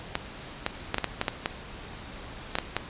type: clicks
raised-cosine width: 0.3 ms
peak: -9 dBFS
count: 11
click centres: 0.154 / 0.664 / 0.944 / 0.983 / 1.043 / 1.214 / 1.282 / 1.459 / 2.554 / 2.586 / 2.766 s
effects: pink hiss -42 dBFS RMS until 2.89 s + resampled to 8000 Hz